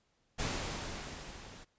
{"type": "noise with level ramp", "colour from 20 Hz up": "pink", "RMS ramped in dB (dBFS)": [-34, -52], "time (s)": [0.38, 1.65], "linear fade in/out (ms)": 20, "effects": ["pink hiss -75 dBFS RMS until 1.78 s", "resampled to 16000 Hz"]}